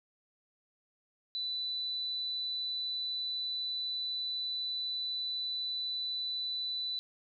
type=tone; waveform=sine; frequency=3984 Hz; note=B7; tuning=14 cents sharp; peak=-33 dBFS; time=1.35-6.99 s; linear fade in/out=0 ms; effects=none